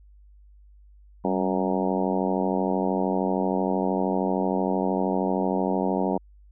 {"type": "harmonic tone with a mistuned harmonic", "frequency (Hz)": 93, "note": "F#2", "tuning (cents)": 9, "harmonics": [2, 3, 4, 5, 6, 7, 8, 9, 10], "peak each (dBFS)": [-27, -29, -30, -31, -32, -32, -33, -34, -34], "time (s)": [1.24, 6.18], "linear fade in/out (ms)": 10, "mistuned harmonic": 2, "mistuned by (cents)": 56, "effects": ["added 50 Hz sine -49 dBFS peak until 6.51 s"]}